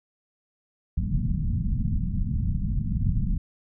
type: low-pass noise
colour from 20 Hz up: pink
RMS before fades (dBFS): -25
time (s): 0.97-3.38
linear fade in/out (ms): 10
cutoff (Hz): 220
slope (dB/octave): 48
effects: none